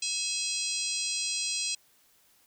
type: harmonic tone with a mistuned harmonic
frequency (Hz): 820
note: G#5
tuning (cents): -22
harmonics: 3 / 4 / 5 / 6 / 7 / 8 / 9 / 10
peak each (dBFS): -37 / -39 / -36 / -36 / -36 / -41 / -40 / -37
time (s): 0.02-1.75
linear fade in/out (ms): 5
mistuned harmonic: 3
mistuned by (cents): +85
effects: white hiss -64 dBFS RMS until 2.46 s